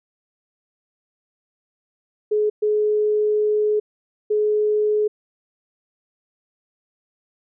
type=tone bursts at uneven times; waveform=sine; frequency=423.1 Hz; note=G#4; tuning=32 cents sharp; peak=-16 dBFS; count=3; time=2.31-2.5 / 2.62-3.8 / 4.3-5.08 s; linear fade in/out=10 ms; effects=none